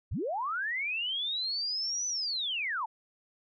sine linear two-way sweep, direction up then down, 42.75 to 6040 to 817 Hz, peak -30 dBFS, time 0.11-2.86 s, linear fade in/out 10 ms, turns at 2.07 s, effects none

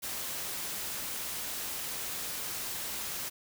white noise, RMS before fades -37 dBFS, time 0.02-3.3 s, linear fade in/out 20 ms, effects none

